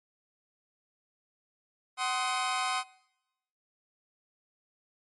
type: chord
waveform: sawtooth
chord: C diminished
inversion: second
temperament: just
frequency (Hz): 753.5 / 1046.5 / 1255.8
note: Gb5 / C6 / Eb6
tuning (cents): +31 / 0 / +16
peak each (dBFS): -29 / -29 / -30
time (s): 1.97-2.84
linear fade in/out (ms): 50
effects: noise-tail reverb RT60 0.9 s tail -23 dB re dry + MP3 48 kbps